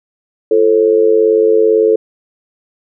sine tone with amplitude modulation, 440 Hz, A4, in tune, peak -3 dBFS, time 0.51-1.96 s, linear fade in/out 5 ms, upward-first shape sine, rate 97.9 Hz, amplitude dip 85%, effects none

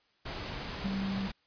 sine tone in noise, 194.4 Hz, G3, 14 cents flat, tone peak -31 dBFS, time 0.84-1.28 s, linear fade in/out 10 ms, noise pink, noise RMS -39 dBFS, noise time 0.25-1.32 s, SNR +5 dB, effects white hiss -70 dBFS RMS until 1.46 s + resampled to 11025 Hz

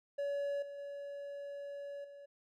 triangle tone with level steps, 567 Hz, C#5, 39 cents sharp, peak -32 / -42 / -40 / -48 dBFS, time 0.18-2.26 s, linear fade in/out 10 ms, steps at 0.62 / 0.78 / 2.04 s, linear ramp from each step 5 ms, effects none

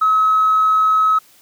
triangle tone with tanh clipping, 1283 Hz, E6, 47 cents flat, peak -11 dBFS, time 0.01-1.19 s, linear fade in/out 10 ms, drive 4 dB, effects white hiss -50 dBFS RMS until 1.41 s + high-pass 60 Hz 12 dB/octave

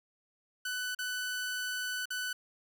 sawtooth tone with dropouts, 1496 Hz, F#6, 19 cents sharp, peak -30 dBFS, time 0.65-2.33 s, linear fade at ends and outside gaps 5 ms, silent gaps 0.949-0.988 / 2.056-2.104 s, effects none

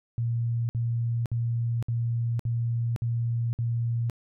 sine tone bursts, 117.2 Hz, A#2, 10 cents sharp, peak -24 dBFS, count 7, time 0.18-4.098 s, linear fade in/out 0 ms, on 510 ms, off 58 ms, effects none

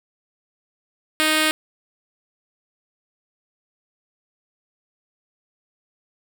5% pulse tone with notch filter, 311.1 Hz, D#4, in tune, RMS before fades -19 dBFS, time 1.2-1.51 s, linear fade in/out 0 ms, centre 840 Hz, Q 1.9, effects none

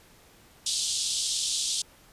pink band-pass noise, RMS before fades -29 dBFS, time 0.66-1.82 s, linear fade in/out 5 ms, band 3300 to 9300 Hz, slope 48 dB/octave, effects pink hiss -56 dBFS RMS until 2.12 s + resampled to 32000 Hz

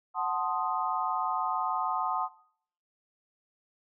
sine chord, F# diminished seventh, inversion none, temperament equal, 740 / 880 / 1046.5 / 1244.5 Hz, F#5 / A5 / C6 / Eb6, 0 / 0 / 0 / 0 cents, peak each -33 dBFS, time 0.14-2.29 s, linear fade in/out 50 ms, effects noise-tail reverb RT60 0.6 s tail -19 dB re dry

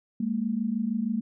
sine tone pair together, 203.7 / 230.1 Hz, G#3 / A#3, -33 / -22 cents, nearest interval major second, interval 211 cents, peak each -29 / -27 dBFS, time 0.2-1.21 s, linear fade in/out 5 ms, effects none

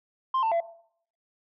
sine tone with pitch steps, 1049 / 894 / 675 Hz, C6 / A5 / E5, +4 / +27 / +41 cents, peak -20 dBFS, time 0.34-0.604 s, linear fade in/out 5 ms, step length 88 ms, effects noise-tail reverb RT60 0.6 s tail -17 dB re dry + tanh soft clip ceiling -21 dBFS

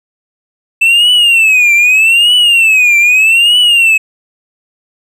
triangle tone with vibrato, 2643 Hz, E7, 4 cents sharp, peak -3 dBFS, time 0.81-3.98 s, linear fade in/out 10 ms, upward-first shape triangle, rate 0.81 Hz, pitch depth 210 cents each way, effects none

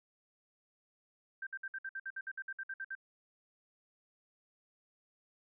sine tone bursts, 1568 Hz, G6, in tune, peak -38 dBFS, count 15, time 1.42-2.952 s, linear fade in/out 5 ms, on 48 ms, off 58 ms, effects none

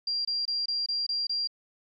sine tone bursts, 4759 Hz, D8, 22 cents sharp, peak -26 dBFS, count 7, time 0.07-1.474 s, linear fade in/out 5 ms, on 180 ms, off 24 ms, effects MP3 96 kbps

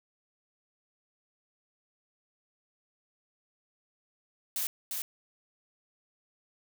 blue noise with echo, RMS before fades -32 dBFS, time 4.56-4.67 s, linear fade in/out 2 ms, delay 350 ms, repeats 1, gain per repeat -3 dB, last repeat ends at 5.02 s, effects none

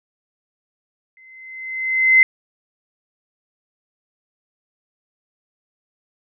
sine tone with exponential growth, 2059 Hz, C7, 28 cents flat, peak -6 dBFS, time 1.17-2.23 s, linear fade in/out 1 ms, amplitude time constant 230 ms, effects none

